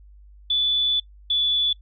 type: tone pair in turn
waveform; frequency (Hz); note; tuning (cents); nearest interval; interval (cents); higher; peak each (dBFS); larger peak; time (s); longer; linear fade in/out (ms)
sine; 3471 / 3452; A7 / A7; -24 / -34; unison; 10; first; -18; neither; 0.5-1 / 1.3-1.73; first; 5
effects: noise-tail reverb RT60 0.1 s tail -22 dB re dry + added 50 Hz sine -45 dBFS peak until 1.81 s